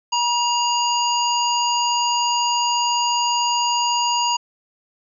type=harmonic tone with a mistuned harmonic; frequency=959 Hz; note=A#5; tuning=49 cents sharp; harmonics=1 / 3 / 5 / 7; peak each=-19 / -24 / -26 / -27 dBFS; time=0.12-4.37 s; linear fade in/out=10 ms; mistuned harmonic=3; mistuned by=-32 cents; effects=none